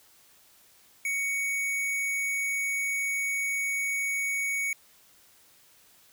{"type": "tone with hard clipping", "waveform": "sine", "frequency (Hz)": 2233, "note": "C#7", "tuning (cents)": 12, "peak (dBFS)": -28, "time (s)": [1.05, 4.73], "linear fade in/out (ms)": 2, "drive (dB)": 17, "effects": ["white hiss -59 dBFS RMS until 6.12 s"]}